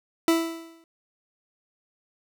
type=tone with exponential decay; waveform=40% pulse; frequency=329.8 Hz; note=E4; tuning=1 cent sharp; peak=-15 dBFS; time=0.28-0.84 s; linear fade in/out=1 ms; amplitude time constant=120 ms; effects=none